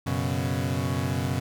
30% pulse chord, F# suspended fourth, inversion none, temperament equal, 92.5 / 123.47 / 138.59 Hz, F#2 / B2 / C#3, 0 / 0 / 0 cents, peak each -27 dBFS, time 0.06-1.4 s, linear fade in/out 10 ms, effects none

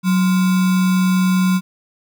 sine tone with sample-and-hold, 185 Hz, F#3, in tune, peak -12 dBFS, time 0.03-1.61 s, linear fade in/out 50 ms, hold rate 1225 Hz, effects none

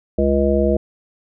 harmonic tone, 69.3 Hz, C#2, in tune, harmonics 1 / 3 / 5 / 7 / 9, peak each -20 / -20 / -20 / -20 / -20 dBFS, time 0.18-0.77 s, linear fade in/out 5 ms, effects none

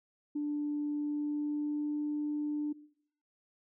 sine tone with pitch glide, 294.4 to 297.1 Hz, D4 to D4, +4 to +20 cents, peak -30 dBFS, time 0.35-2.73 s, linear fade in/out 10 ms, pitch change +16 cents, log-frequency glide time 0.91-2.02 s, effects noise-tail reverb RT60 0.6 s tail -19 dB re dry + tanh soft clip ceiling -26 dBFS

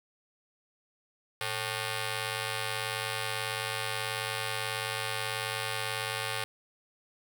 5% pulse ring-modulated tone, 329.6 Hz, E4, in tune, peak -17 dBFS, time 1.41-6.44 s, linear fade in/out 0 ms, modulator 214 Hz, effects none

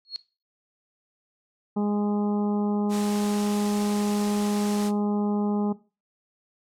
sine tone with exponential growth, 4309 Hz, C#8, 50 cents flat, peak -25 dBFS, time 0.05-0.16 s, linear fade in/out 0 ms, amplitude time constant 23 ms
harmonic tone, 206.6 Hz, G#3, 9 cents flat, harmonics 1 / 2 / 3 / 4 / 5 / 6, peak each -23 / -31 / -40 / -35 / -43 / -46 dBFS, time 1.76-5.73 s, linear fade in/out 10 ms
white noise, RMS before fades -35 dBFS, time 2.89-4.92 s, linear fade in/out 50 ms
effects noise-tail reverb RT60 0.3 s tail -17 dB re dry + low-pass 9000 Hz 12 dB/octave

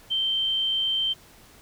sine tone, 3123 Hz, G7, 7 cents flat, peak -22 dBFS, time 0.1-1.14 s, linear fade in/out 20 ms, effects pink hiss -52 dBFS RMS until 1.61 s

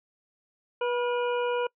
harmonic tone with a mistuned harmonic, 486.8 Hz, B4, 25 cents flat, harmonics 1 / 2 / 3 / 5 / 6, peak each -26 / -32 / -36 / -40 / -42 dBFS, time 0.81-1.67 s, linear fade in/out 5 ms, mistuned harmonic 3, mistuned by -38 cents, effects noise-tail reverb RT60 0.1 s tail -26 dB re dry

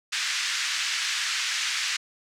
pink band-pass noise, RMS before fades -28 dBFS, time 0.12-1.97 s, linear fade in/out 10 ms, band 1600 to 6900 Hz, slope 24 dB/octave, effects none

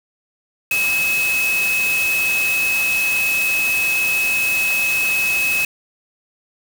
sine tone in noise, 2572 Hz, E7, 43 cents flat, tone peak -16 dBFS, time 0.71-5.65 s, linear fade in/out 2 ms, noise white, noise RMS -26 dBFS, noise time 0.71-5.65 s, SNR +7 dB, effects none

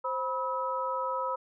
sine tone cluster, 525 / 979 / 1287 Hz, C5 / B5 / E6, +6 / -15 / -42 cents, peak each -34 / -32 / -34 dBFS, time 0.04-1.36 s, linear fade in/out 10 ms, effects none

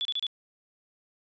sine tone bursts, 3443 Hz, A7, 38 cents flat, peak -27 dBFS, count 4, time 0.01-0.267 s, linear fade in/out 0 ms, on 41 ms, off 31 ms, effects resampled to 16000 Hz

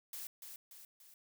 blue noise with echo, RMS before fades -45 dBFS, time 0.13-0.27 s, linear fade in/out 2 ms, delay 290 ms, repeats 3, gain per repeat -5 dB, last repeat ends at 1.14 s, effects none

